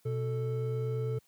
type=tone pair together; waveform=triangle; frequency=123.84 / 440.6 Hz; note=B2 / A4; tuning=+5 / +2 cents; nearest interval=octave + minor seventh; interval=2197 cents; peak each=-29 / -33 dBFS; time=0.05-1.19 s; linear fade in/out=10 ms; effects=white hiss -68 dBFS RMS until 1.27 s + high-pass 60 Hz 12 dB/octave